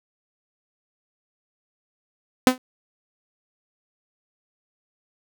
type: tone with exponential decay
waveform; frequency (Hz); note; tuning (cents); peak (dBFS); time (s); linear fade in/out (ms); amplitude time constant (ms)
sawtooth; 255.3; C4; -42; -4; 2.47-2.58; 1; 23
effects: none